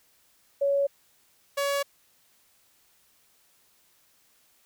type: tone pair in turn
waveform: sine / sawtooth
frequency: 560 / 563.1 Hz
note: C#5 / C#5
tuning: +18 / +27 cents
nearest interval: unison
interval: 9 cents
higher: second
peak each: -21 dBFS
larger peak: neither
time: 0.61-0.87 / 1.57-1.83 s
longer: neither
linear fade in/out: 10 ms
effects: white hiss -64 dBFS RMS until 4.65 s